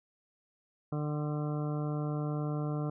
harmonic tone, 149.4 Hz, D3, 30 cents sharp, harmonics 1 / 2 / 3 / 4 / 5 / 7 / 8 / 9, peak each -32 / -38 / -42 / -44 / -46 / -49 / -50 / -51 dBFS, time 0.92-2.9 s, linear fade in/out 5 ms, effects none

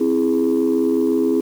sine chord, C augmented, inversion none, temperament equal, 261.6 / 329.6 / 415.3 Hz, C4 / E4 / G#4, 0 / 0 / 0 cents, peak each -18 dBFS, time 0-1.41 s, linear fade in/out 10 ms, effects tanh soft clip ceiling -9 dBFS + 7-bit

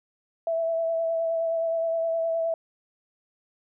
sine tone with vibrato, 659.3 Hz, E5, in tune, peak -23 dBFS, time 0.47-2.54 s, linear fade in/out 2 ms, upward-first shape sine, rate 9.6 Hz, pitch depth 18 cents each way, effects none

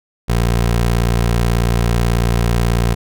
20% pulse tone, 58.27 Hz, A#1, in tune, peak -8 dBFS, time 0.28-2.95 s, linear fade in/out 20 ms, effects none

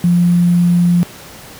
sine tone with sample-and-hold, 174.61 Hz, F3, in tune, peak -8 dBFS, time 0.04-1.03 s, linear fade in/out 0 ms, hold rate 11025 Hz, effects pink hiss -35 dBFS RMS until 1.59 s + high-pass 60 Hz 12 dB/octave

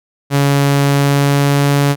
sawtooth tone with pitch glide, 140.8 to 142.03 Hz, C#3 to C#3, +27 to +42 cents, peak -6 dBFS, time 0.3-1.96 s, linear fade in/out 50 ms, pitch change +15 cents, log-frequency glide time 0.84-1.76 s, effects none

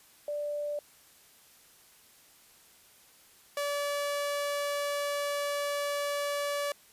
sine / sawtooth tone pair in turn, 587.3 / 575.2 Hz, D5 / D5, 0 / -36 cents, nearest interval unison, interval 36 cents, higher first, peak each -31 / -26 dBFS, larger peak second, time 0.28-0.79 / 3.57-6.72 s, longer second, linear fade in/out 2 ms, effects white hiss -59 dBFS RMS until 6.92 s + resampled to 32000 Hz

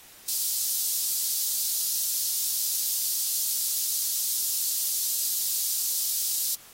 white high-pass noise, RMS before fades -27 dBFS, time 0.28-6.55 s, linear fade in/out 5 ms, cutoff 4300 Hz, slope 24 dB/octave, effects white hiss -50 dBFS RMS until 6.73 s + AAC 48 kbps

